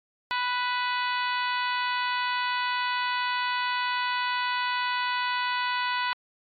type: harmonic tone with a mistuned harmonic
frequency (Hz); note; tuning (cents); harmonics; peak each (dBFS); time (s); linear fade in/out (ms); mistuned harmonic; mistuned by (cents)
493.9; B4; 0; 2 / 3 / 4 / 5 / 6 / 7 / 8 / 9; -28 / -32 / -34 / -36 / -38 / -39 / -40 / -41; 0.31-6.13; 0; 5; +25
effects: AAC 48 kbps